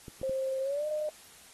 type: clicks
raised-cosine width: 3 ms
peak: -30 dBFS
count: 3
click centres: 0.082 / 0.215 / 0.295 s
type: tone with pitch glide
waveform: sine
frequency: 530 to 608.8 Hz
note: C5 to D#5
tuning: +22 to -38 cents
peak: -29 dBFS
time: 0.23-1.09 s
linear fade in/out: 2 ms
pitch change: +240 cents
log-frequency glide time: 0.62-0.86 s
effects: white hiss -54 dBFS RMS until 1.53 s + AAC 32 kbps